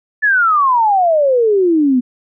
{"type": "exponential sweep", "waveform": "sine", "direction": "down", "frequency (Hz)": [1760, 241.7], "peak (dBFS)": -9, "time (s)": [0.22, 2.01], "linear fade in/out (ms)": 20, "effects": []}